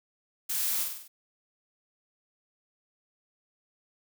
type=noise with echo; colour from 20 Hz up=blue; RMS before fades=-31 dBFS; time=0.49-0.84 s; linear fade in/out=10 ms; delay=48 ms; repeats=5; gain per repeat=-4 dB; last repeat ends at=1.08 s; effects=none